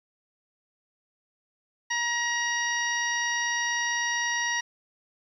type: harmonic tone with a mistuned harmonic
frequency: 949 Hz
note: A#5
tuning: 31 cents sharp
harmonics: 1 / 2 / 3 / 4 / 5 / 6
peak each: -33 / -27 / -37 / -39 / -42 / -33 dBFS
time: 1.9-4.61 s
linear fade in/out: 10 ms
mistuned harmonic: 5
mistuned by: -37 cents
effects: 10-bit